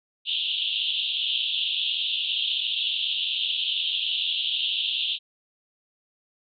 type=band-pass noise; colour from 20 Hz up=white; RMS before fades=-27 dBFS; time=0.25-5.19 s; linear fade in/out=50 ms; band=2800 to 3700 Hz; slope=96 dB/octave; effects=none